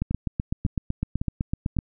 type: two click trains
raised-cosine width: 5 ms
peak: -14 / -12 dBFS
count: 4 / 15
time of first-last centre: 0.11-1.767 / 0.02-1.788 s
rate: 1.81 / 7.92 Hz
effects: none